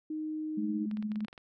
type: tone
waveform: sine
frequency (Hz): 310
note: D#4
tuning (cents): -6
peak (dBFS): -33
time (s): 0.1-0.86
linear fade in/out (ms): 5
type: tone with tremolo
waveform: sine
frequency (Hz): 212.5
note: G#3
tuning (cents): +40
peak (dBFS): -29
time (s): 0.57-1.26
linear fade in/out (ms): 10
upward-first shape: triangle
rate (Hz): 17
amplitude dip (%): 55
type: clicks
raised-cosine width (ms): 0.3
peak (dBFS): -33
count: 10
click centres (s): 0.913 / 0.971 / 1.026 / 1.118 / 1.158 / 1.206 / 1.248 / 1.283 / 1.329 / 1.378
effects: none